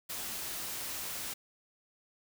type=noise; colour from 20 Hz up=white; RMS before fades=-39 dBFS; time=0.09-1.34 s; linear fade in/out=10 ms; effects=none